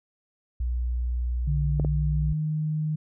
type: tone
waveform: sine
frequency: 60.7 Hz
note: B1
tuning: 29 cents flat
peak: -24 dBFS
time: 0.6-2.33 s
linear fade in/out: 5 ms
type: tone with pitch glide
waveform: sine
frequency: 146.3 to 154.2 Hz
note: D3 to D#3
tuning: -6 to -15 cents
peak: -24 dBFS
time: 1.47-2.96 s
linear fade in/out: 10 ms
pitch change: +91 cents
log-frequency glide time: 1.64-2.39 s
type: clicks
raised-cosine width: 2 ms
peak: -16 dBFS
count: 2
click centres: 1.798 / 1.848 s
effects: none